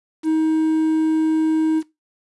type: tone with quantisation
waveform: triangle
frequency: 316.2 Hz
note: D#4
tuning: 28 cents sharp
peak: -13 dBFS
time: 0.23-1.83 s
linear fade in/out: 50 ms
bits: 7
effects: noise-tail reverb RT60 0.2 s tail -18 dB re dry + resampled to 24000 Hz